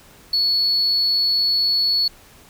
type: tone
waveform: triangle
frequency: 4404 Hz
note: C#8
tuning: 12 cents flat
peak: -13 dBFS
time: 0.33-2.08 s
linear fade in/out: 5 ms
effects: tanh soft clip ceiling -13 dBFS + pink hiss -48 dBFS RMS until 2.49 s